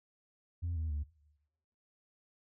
sine tone with pitch steps, 85.8 / 79.59 / 73.84 Hz, F2 / D#2 / D2, -30 / +40 / +10 cents, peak -31 dBFS, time 0.62-1.04 s, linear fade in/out 20 ms, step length 140 ms, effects noise-tail reverb RT60 1.0 s tail -23 dB re dry + tanh soft clip ceiling -31 dBFS

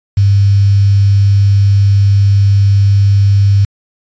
sine tone with quantisation, 99.7 Hz, G2, 30 cents sharp, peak -5 dBFS, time 0.17-3.65 s, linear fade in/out 5 ms, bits 5, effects resampled to 16000 Hz

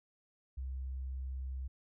sine tone, 65.41 Hz, C2, in tune, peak -37 dBFS, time 0.57-1.68 s, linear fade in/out 10 ms, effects none

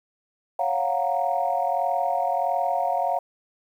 sine chord, Gb major seventh, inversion second, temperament equal, 554.4 / 698.5 / 740 / 932.3 Hz, Db5 / F5 / Gb5 / Bb5, 0 / 0 / 0 / 0 cents, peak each -29 / -24 / -26 / -29 dBFS, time 0.59-3.19 s, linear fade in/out 5 ms, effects tanh soft clip ceiling -11 dBFS + 9-bit

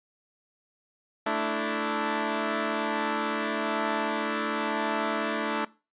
10% pulse chord, A suspended fourth, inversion none, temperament equal, 220 / 293.7 / 329.6 Hz, A3 / D4 / E4, 0 / 0 / 0 cents, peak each -22 / -22 / -24 dBFS, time 1.26-5.65 s, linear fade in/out 5 ms, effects noise-tail reverb RT60 0.3 s tail -20 dB re dry + resampled to 8000 Hz

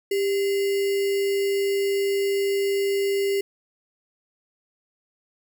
sine tone with sample-and-hold, 396.3 Hz, G4, 19 cents sharp, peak -20 dBFS, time 0.11-3.41 s, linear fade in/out 5 ms, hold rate 2450 Hz, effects none

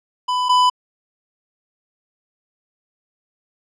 square tone pair in turn, 998 / 998 Hz, B5 / B5, +18 / +18 cents, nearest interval unison, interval 0 cents, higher neither, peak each -18 / -12 dBFS, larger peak second, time 0.28-0.49 / 0.49-0.7 s, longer neither, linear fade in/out 10 ms, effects low-pass 5000 Hz 12 dB/octave

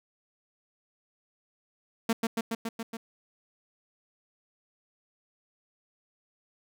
sawtooth tone with echo, 227.6 Hz, A#3, 41 cents flat, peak -19 dBFS, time 2.09-2.13 s, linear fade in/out 5 ms, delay 140 ms, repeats 6, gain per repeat -2 dB, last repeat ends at 2.97 s, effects none

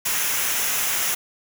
white noise with comb filter, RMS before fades -23 dBFS, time 0.05-1.15 s, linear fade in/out 10 ms, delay 0.23 ms, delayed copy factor -0.5, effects none

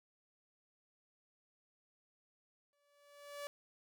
sawtooth tone with exponential growth, 576 Hz, D5, 34 cents flat, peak -37 dBFS, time 2.73-3.47 s, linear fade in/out 0 ms, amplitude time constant 160 ms, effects none

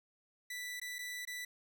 sawtooth tone with dropouts, 1975.5 Hz, B6, in tune, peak -37 dBFS, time 0.5-1.45 s, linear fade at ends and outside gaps 5 ms, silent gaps 0.799-0.815 / 0.985-0.989 / 1.252-1.273 s, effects none

